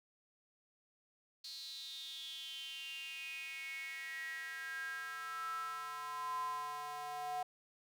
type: tone with high-pass filter sweep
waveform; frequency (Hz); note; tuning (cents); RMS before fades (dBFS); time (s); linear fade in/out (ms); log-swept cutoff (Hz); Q
square; 146.83; D3; 0; -44; 1.44-7.43; 5; 4300 to 760; 9.5
effects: none